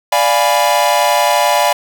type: chord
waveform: 45% pulse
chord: D diminished seventh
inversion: none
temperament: equal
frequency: 587.3 / 698.5 / 830.6 / 987.8 Hz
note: D5 / F5 / Ab5 / Cb6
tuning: 0 / 0 / 0 / 0 cents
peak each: -16 dBFS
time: 0.12-1.73 s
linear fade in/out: 5 ms
effects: none